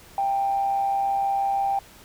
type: tone with amplitude modulation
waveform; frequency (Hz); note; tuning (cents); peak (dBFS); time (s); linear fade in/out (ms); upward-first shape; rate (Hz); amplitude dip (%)
sine; 790; G5; +13; -18; 0.18-1.79; 2; sine; 126; 45
effects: tanh soft clip ceiling -14 dBFS + pink hiss -49 dBFS RMS until 2.04 s